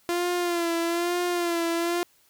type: tone with vibrato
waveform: sawtooth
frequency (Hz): 344.4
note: F4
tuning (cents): -24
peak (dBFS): -20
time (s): 0.09-2.03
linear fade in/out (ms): 0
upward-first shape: sine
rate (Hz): 1.1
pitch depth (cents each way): 48
effects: white hiss -62 dBFS RMS until 2.29 s